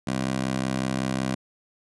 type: tone with high-pass filter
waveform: 15% pulse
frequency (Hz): 65.41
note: C2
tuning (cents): 0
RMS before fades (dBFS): -27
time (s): 0.07-1.35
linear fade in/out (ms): 5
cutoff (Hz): 180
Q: 1
effects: resampled to 24000 Hz